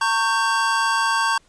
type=chord; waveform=square; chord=G diminished; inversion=first; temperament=equal with one note detuned; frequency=913.1 / 1108.7 / 1568 Hz; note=Bb5 / Db6 / G6; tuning=-36 / 0 / 0 cents; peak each=-23 dBFS; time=0.01-1.38 s; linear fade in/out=5 ms; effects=pink hiss -58 dBFS RMS until 1.48 s + resampled to 22050 Hz